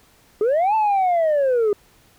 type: linear two-way sweep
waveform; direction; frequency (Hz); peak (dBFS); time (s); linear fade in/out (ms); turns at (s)
sine; up then down; 400.6 to 889 to 400.6; -13; 0.41-1.73; 2; 0.75
effects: tanh soft clip ceiling -14 dBFS + pink hiss -55 dBFS RMS until 2.18 s

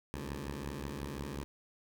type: beating tone pair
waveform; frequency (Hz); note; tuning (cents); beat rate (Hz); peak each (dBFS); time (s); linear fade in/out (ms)
10% pulse; 67.4 / 73; C#2 / D2; -48 / -10; 5.6; -34 / -33; 0.14-1.44; 0
effects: none

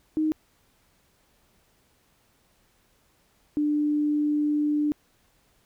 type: tone pair in turn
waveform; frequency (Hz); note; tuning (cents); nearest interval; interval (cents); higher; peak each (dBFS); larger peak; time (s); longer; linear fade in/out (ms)
sine; 311.1 / 297.1; D#4 / D4; 0 / +20; minor second; 80; first; -21; neither; 0.17-0.32 / 3.57-4.92; second; 0
effects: pink hiss -65 dBFS RMS until 5.65 s

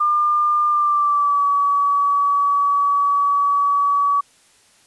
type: tone with pitch glide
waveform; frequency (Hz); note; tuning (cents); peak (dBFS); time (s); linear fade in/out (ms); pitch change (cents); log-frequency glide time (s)
sine; 1200 to 1138.6; D6 to C#6; +37 to +46; -14; 0-4.21; 10; -91; 0.69-1.46
effects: white hiss -54 dBFS RMS until 4.86 s + resampled to 24000 Hz

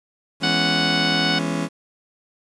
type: chord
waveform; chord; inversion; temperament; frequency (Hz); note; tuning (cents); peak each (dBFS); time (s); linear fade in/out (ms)
35% pulse; C# minor seventh; first; just; 166.31 / 207.9 / 249.5 / 277.2; E3 / G#3 / B3 / C#4; +16 / +2 / +18 / 0; -24 / -27 / -29 / -25; 0.4-1.69; 50
type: harmonic tone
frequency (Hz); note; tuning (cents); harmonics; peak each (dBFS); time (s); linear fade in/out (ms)
740; F#5; 0; 1 / 2 / 3 / 4 / 5 / 6 / 7; -29 / -25 / -28 / -26 / -27 / -29 / -28; 0.43-1.39; 5
effects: resampled to 22050 Hz + 8-bit

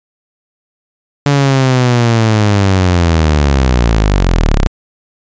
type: linear sweep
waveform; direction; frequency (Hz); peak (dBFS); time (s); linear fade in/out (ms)
sawtooth; down; 144 to 31.21; -4; 1.26-4.67; 0
effects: resampled to 16000 Hz

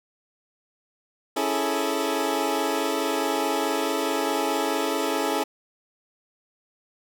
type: chord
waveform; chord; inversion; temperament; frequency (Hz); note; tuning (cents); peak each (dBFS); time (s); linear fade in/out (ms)
20% pulse; A major seventh; first; equal with one note detuned; 277.2 / 327.7 / 415.3 / 440; C#4 / E4 / G#4 / A4; 0 / -10 / 0 / 0; -24; 1.36-5.44; 10
effects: none

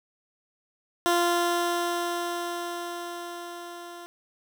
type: tone with level ramp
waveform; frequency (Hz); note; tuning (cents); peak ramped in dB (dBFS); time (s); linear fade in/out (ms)
15% pulse; 346.7; F4; -13; -14 to -34; 1.06-4.06; 0
effects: none

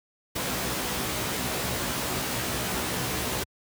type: noise with comb filter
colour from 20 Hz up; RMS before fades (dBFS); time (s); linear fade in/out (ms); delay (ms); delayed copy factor
pink; -29; 0.35-3.44; 10; 16; +0.75
effects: high-pass 80 Hz 12 dB/octave

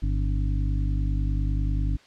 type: harmonic tone with a mistuned harmonic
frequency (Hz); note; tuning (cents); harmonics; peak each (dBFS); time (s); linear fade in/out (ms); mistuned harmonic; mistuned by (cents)
50.2; G1; +42; 1 / 2 / 3 / 5 / 6; -23 / -29 / -33 / -37 / -39; 0.02-1.97; 10; 5; +65
effects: white hiss -54 dBFS RMS until 2.06 s + low-pass 4000 Hz 12 dB/octave

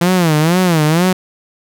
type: tone with vibrato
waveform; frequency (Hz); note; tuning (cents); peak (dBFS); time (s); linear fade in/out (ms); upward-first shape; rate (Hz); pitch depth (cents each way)
sawtooth; 167.5; E3; +28; -6; 0.01-1.13; 5; sine; 2.1; 180
effects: none

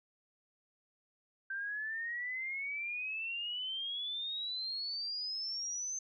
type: exponential sweep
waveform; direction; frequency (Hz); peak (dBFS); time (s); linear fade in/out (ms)
sine; up; 1562 to 6272; -36; 1.5-5.99; 5
effects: none

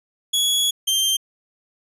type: tone pair in turn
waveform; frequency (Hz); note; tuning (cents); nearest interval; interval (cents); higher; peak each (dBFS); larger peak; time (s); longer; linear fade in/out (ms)
sawtooth; 3362 / 3155; G#7 / G7; +20 / +10; minor second; 110; first; -14; neither; 0.33-0.71 / 0.87-1.17; first; 10
effects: resampled to 32000 Hz

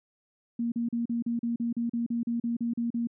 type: tone bursts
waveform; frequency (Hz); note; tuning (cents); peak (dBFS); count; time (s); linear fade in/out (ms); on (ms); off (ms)
sine; 234.7; A#3; +12; -26; 15; 0.59-3.072; 5; 130; 38
effects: none

